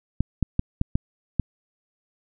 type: clicks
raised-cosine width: 5 ms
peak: -8 dBFS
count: 6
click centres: 0.206 / 0.427 / 0.594 / 0.814 / 0.955 / 1.397 s
effects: none